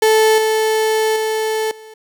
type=tone with level steps; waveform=35% pulse; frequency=437.5 Hz; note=A4; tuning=10 cents flat; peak=-8 / -12 / -15 / -34 dBFS; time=0.02-1.94 s; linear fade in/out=5 ms; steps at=0.38 / 1.16 / 1.71 s; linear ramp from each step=2 ms; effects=none